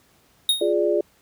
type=tone with exponential decay; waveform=square; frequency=3729 Hz; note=A#7; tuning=in tune; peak=-14 dBFS; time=0.49-0.73 s; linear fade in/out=2 ms; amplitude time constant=51 ms
type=chord; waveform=sine; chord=D diminished; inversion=first; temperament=equal; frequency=349.2 / 415.3 / 587.3 Hz; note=F4 / Ab4 / D5; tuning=0 / 0 / 0 cents; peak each=-22 dBFS; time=0.61-1.01 s; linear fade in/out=5 ms
effects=pink hiss -59 dBFS RMS until 1.21 s + high-pass 60 Hz 12 dB/octave